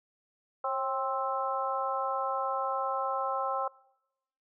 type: harmonic tone with a mistuned harmonic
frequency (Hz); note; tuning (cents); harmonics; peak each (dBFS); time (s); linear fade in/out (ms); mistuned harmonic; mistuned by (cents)
263; C4; +9; 2 / 3 / 4 / 5; -34 / -34 / -34 / -34; 0.64-3.68; 5; 2; +47
effects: noise-tail reverb RT60 0.9 s tail -24 dB re dry